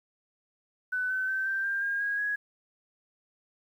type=tone with pitch steps; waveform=sine; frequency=1500 / 1522.7 / 1545.7 / 1569.1 / 1592.9 / 1617 / 1641.4 / 1666.3 Hz; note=F#6 / F#6 / G6 / G6 / G6 / G#6 / G#6 / G#6; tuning=+23 / +49 / -25 / +1 / +27 / -47 / -21 / +5 cents; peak=-27 dBFS; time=0.92-2.36 s; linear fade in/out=10 ms; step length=180 ms; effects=10-bit